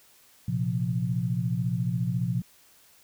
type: chord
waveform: sine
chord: Bb suspended second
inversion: none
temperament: equal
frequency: 116.54 / 130.81 / 174.61 Hz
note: Bb2 / C3 / F3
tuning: 0 / 0 / 0 cents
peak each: -29 dBFS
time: 0.48-2.42 s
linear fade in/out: 5 ms
effects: white hiss -58 dBFS RMS until 3.03 s